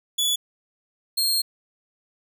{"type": "tone pair in turn", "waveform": "sawtooth", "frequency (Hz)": [3426, 4232], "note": ["A7", "C8"], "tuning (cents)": [-47, 19], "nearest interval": "major third", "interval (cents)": 366, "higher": "second", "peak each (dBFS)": -17, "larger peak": "neither", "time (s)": [[0.18, 0.36], [1.17, 1.42]], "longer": "second", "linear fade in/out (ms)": 10, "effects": []}